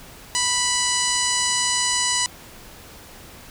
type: harmonic tone with a mistuned harmonic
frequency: 986 Hz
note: B5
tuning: 3 cents flat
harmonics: 1 / 2 / 3 / 4 / 5 / 6 / 7 / 8 / 9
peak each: -28 / -28 / -28 / -28 / -28 / -28 / -28 / -28 / -28 dBFS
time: 0.35-2.26 s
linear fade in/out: 0 ms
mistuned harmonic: 4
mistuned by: +38 cents
effects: pink hiss -43 dBFS RMS until 3.5 s